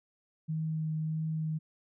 sine tone with vibrato, 157.5 Hz, D#3, 21 cents sharp, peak -30 dBFS, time 0.48-1.59 s, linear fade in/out 20 ms, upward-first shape triangle, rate 1.6 Hz, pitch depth 13 cents each way, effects none

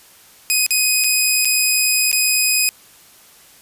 10% pulse tone with dropouts, 2506 Hz, D#7, 12 cents sharp, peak -5 dBFS, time 0.5-2.69 s, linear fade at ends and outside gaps 0 ms, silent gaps 0.664-0.707 / 1.039-1.043 / 1.448-1.454 / 2.115-2.128 s, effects white hiss -47 dBFS RMS until 3.61 s + resampled to 32000 Hz

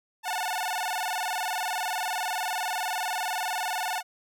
sawtooth tone with vibrato, 805 Hz, G5, 46 cents sharp, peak -24 dBFS, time 0.23-4.03 s, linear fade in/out 50 ms, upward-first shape square, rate 20 Hz, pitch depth 170 cents each way, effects none

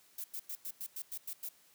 violet noise bursts, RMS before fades -41 dBFS, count 9, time 0.18-1.489 s, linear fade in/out 5 ms, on 61 ms, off 95 ms, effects white hiss -65 dBFS RMS until 1.74 s + high-pass 100 Hz 12 dB/octave

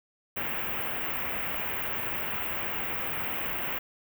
white band-stop noise, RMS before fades -32 dBFS, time 0.36-3.79 s, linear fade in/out 10 ms, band 2900 to 16000 Hz, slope 48 dB/octave, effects none

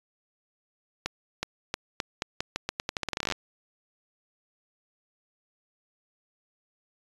accelerating click train, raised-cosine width 0.2 ms, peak -11 dBFS, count 23, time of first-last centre 1.06-3.323 s, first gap 370 ms, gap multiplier 0.84, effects resampled to 24000 Hz

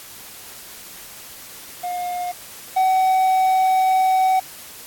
triangle tone pair in turn, 714 / 753.8 Hz, F5 / F#5, +38 / +32 cents, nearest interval minor second, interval 94 cents, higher second, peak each -21 / -12 dBFS, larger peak second, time 1.83-2.32 / 2.76-4.4 s, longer second, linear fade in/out 10 ms, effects white hiss -39 dBFS RMS until 4.86 s + AAC 64 kbps

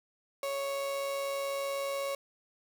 35% pulse tone with amplitude modulation, 554.4 Hz, C#5, in tune, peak -29 dBFS, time 0.43-2.15 s, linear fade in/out 2 ms, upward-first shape sine, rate 136 Hz, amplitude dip 30%, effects 10-bit

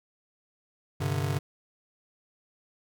square chord, G suspended fourth, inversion none, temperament just, 98 / 130.67 / 147 Hz, G2 / C3 / D3, 0 / -2 / +2 cents, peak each -32 dBFS, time 1-1.39 s, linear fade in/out 10 ms, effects none

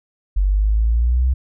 sine exponential sweep, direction up, 46.74 to 65.41 Hz, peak -13 dBFS, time 0.36-1.34 s, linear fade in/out 10 ms, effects none

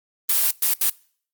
blue noise bursts at uneven times, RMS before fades -19 dBFS, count 3, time 0.29-0.51 / 0.62-0.74 / 0.81-0.9 s, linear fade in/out 5 ms, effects noise-tail reverb RT60 0.5 s tail -24 dB re dry + Opus 32 kbps

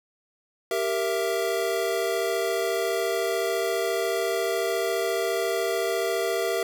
square chord, E diminished, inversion first, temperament equal with one note detuned, 392 / 466.2 / 665 Hz, G4 / Bb4 / E5, 0 / 0 / +15 cents, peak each -29 dBFS, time 0.71-6.63 s, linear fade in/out 2 ms, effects none

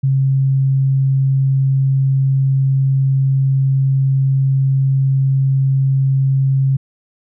sine tone, 134.9 Hz, C#3, 47 cents flat, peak -11 dBFS, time 0.03-6.77 s, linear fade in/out 10 ms, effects none

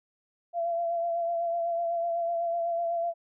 sine tone with vibrato, 680 Hz, F5, 46 cents flat, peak -26 dBFS, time 0.53-3.14 s, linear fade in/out 50 ms, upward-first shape sine, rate 8 Hz, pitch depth 27 cents each way, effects none

